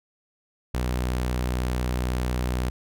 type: tone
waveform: sawtooth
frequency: 62 Hz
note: B1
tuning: 7 cents sharp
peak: -20 dBFS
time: 0.74-2.7 s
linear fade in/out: 5 ms
effects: none